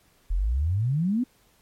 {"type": "exponential sweep", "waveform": "sine", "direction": "up", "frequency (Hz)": [38.89, 261.6], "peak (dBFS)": -21, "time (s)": [0.3, 1.24], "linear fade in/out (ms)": 10, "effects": ["pink hiss -62 dBFS RMS until 1.61 s", "MP3 64 kbps"]}